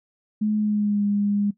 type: tone with pitch glide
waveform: sine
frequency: 212.6 to 203.9 Hz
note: G#3 to G#3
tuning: +41 to -32 cents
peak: -19 dBFS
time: 0.41-1.51 s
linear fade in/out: 10 ms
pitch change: -73 cents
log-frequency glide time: 0.57-1.04 s
effects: noise-tail reverb RT60 0.1 s tail -17 dB re dry